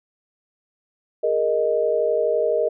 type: chord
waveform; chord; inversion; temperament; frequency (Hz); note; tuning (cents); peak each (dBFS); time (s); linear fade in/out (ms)
sine; Ab suspended second; none; just; 415.3 / 467.2 / 623; Ab4 / Bb4 / Eb5; 0 / +4 / +2; -25 / -21 / -21; 1.23-2.69; 10
effects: none